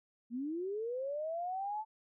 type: linear sweep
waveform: sine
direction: up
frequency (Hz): 226.1 to 880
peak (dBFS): -35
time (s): 0.3-1.85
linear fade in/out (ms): 50
effects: none